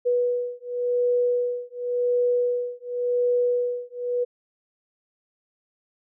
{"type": "beating tone pair", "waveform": "sine", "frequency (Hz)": [488.6, 489.51], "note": ["B4", "B4"], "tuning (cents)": [-19, -15], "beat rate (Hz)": 0.91, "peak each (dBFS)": -24, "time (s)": [0.05, 4.25], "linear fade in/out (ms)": 20, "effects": []}